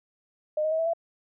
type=tone with pitch steps; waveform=sine; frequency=611 / 625.3 / 639.9 / 654.9 / 670.2 Hz; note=D#5 / D#5 / D#5 / E5 / E5; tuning=-32 / +8 / +48 / -11 / +29 cents; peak=-23 dBFS; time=0.57-0.935 s; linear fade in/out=5 ms; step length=73 ms; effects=none